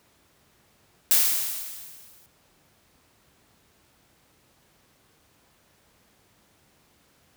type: noise with exponential decay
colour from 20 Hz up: blue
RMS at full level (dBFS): -17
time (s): 1.11-2.26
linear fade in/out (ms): 0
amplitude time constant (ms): 250
effects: pink hiss -62 dBFS RMS until 7.36 s + high-pass 60 Hz 12 dB/octave